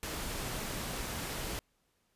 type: noise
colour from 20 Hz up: pink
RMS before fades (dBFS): -38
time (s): 0.03-1.59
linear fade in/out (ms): 0
effects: pink hiss -75 dBFS RMS until 2.15 s + resampled to 32000 Hz